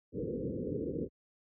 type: low-pass noise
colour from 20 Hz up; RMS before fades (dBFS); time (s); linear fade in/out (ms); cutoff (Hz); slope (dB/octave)
white; -36; 0.12-1.09; 50; 510; 96
effects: high-pass 80 Hz 12 dB/octave